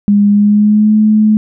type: tone with pitch glide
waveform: sine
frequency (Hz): 204 to 214.5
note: G#3 to A3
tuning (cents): -31 to -44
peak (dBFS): -5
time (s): 0.08-1.37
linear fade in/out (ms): 0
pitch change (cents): +87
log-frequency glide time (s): 0.29-0.95
effects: none